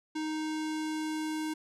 square tone with low-pass filter sweep, 311.1 Hz, D#4, in tune, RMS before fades -34 dBFS, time 0.15-1.54 s, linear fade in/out 10 ms, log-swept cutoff 6400 to 11000 Hz, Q 0.99, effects none

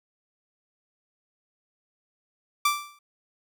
sawtooth tone with exponential decay, 1172 Hz, D6, 4 cents flat, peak -14 dBFS, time 2.65-2.99 s, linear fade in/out 5 ms, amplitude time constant 72 ms, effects none

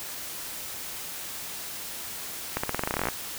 accelerating click train, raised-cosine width 0.5 ms, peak -11 dBFS, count 16, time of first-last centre 2.57-3.086 s, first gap 65 ms, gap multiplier 0.9, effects white hiss -37 dBFS RMS until 3.38 s

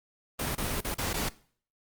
pink noise with dropouts, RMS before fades -31 dBFS, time 0.39-1.29 s, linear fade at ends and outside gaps 5 ms, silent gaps 0.551-0.58 / 0.807-0.846 / 0.944-0.983 / 1.132-1.14 s, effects noise-tail reverb RT60 0.5 s tail -20 dB re dry + Opus 32 kbps

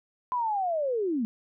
sine linear sweep, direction down, 1018 to 211.5 Hz, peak -25 dBFS, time 0.32-1.25 s, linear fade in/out 0 ms, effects none

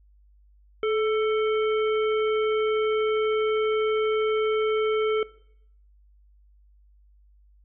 harmonic tone with a mistuned harmonic, 443.8 Hz, A4, 15 cents sharp, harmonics 1 / 3 / 5 / 7, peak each -22 / -32 / -36 / -39 dBFS, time 0.83-5.23 s, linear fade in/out 2 ms, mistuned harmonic 1, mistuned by -48 cents, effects noise-tail reverb RT60 0.7 s tail -20 dB re dry + added 50 Hz sine -54 dBFS peak until 7.64 s

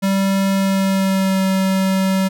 square tone with pitch glide, 194.5 to 190.83 Hz, G3 to G3, -13 to -46 cents, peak -15 dBFS, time 0.02-2.29 s, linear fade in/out 20 ms, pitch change -33 cents, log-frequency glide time 0.53-1.44 s, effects none

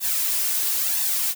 blue noise with flanger, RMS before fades -23 dBFS, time 0-1.35 s, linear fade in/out 50 ms, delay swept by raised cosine 1.1 to 3.4 ms, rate 1 Hz, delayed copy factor +0.6, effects none

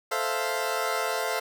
20% pulse chord, F major seventh, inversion first, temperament equal, 440 / 523.3 / 659.3 / 698.5 Hz, A4 / C5 / E5 / F5, 0 / 0 / 0 / 0 cents, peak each -27 dBFS, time 0.11-1.4 s, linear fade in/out 10 ms, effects none

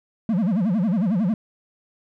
triangle tone with vibrato, 198.8 Hz, G3, 25 cents sharp, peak -16 dBFS, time 0.29-1.34 s, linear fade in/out 2 ms, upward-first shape sine, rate 11 Hz, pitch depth 280 cents each way, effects none

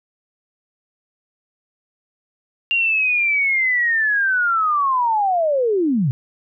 sine linear sweep, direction down, 2794 to 114.6 Hz, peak -15 dBFS, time 2.71-6.11 s, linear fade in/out 0 ms, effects none

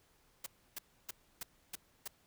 white noise bursts, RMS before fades -42 dBFS, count 6, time 0.44-2.078 s, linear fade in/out 5 ms, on 23 ms, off 300 ms, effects pink hiss -70 dBFS RMS until 2.26 s

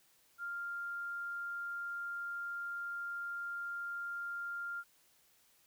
sine tone, 1396.9 Hz, F6, in tune, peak -38 dBFS, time 0.38-4.84 s, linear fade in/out 50 ms, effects white hiss -69 dBFS RMS until 5.66 s

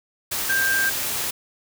sine tone in noise, 1584 Hz, G6, 18 cents sharp, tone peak -19 dBFS, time 0.49-0.9 s, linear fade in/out 10 ms, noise white, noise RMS -26 dBFS, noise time 0.31-1.31 s, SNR +4 dB, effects none

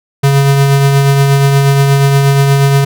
square tone with tremolo, 138.9 Hz, C#3, 4 cents sharp, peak -5 dBFS, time 0.23-2.85 s, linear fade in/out 10 ms, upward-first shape triangle, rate 8.4 Hz, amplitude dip 35%, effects none

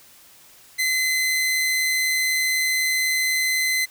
sawtooth tone, 2044 Hz, C7, 41 cents flat, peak -16 dBFS, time 0.78-3.86 s, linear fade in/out 20 ms, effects white hiss -50 dBFS RMS until 3.9 s

